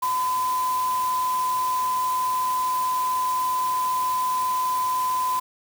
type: tone in noise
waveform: sine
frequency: 1013 Hz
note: B5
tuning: 44 cents sharp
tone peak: -21 dBFS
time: 0.02-5.4 s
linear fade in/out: 10 ms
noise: white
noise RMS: -36 dBFS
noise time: 0.02-5.4 s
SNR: +12 dB
effects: none